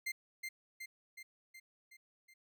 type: tone with echo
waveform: 40% pulse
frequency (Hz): 2093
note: C7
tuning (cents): 0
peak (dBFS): -35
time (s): 0.06-0.12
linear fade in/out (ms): 10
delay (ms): 370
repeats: 6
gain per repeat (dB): -4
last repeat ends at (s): 2.34
effects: none